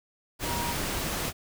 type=tone in noise; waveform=sine; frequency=950 Hz; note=A#5; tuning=33 cents sharp; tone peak=-33 dBFS; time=0.44-0.76 s; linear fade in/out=50 ms; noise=pink; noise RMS=-31 dBFS; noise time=0.39-1.33 s; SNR=-5 dB; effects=none